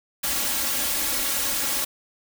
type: noise with comb filter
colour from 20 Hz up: white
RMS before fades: -25 dBFS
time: 0.23-1.85 s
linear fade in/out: 10 ms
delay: 3.6 ms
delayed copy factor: +0.8
effects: none